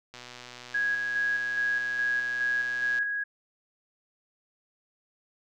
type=click train; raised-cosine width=0.2 ms; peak=-26 dBFS; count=351; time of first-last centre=0.14-2.986 s; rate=123 Hz
type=tone with tremolo; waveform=sine; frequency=1656 Hz; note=G#6; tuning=5 cents flat; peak=-24 dBFS; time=0.74-3.24 s; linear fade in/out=10 ms; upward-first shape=square; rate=2.4 Hz; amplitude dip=35%
effects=none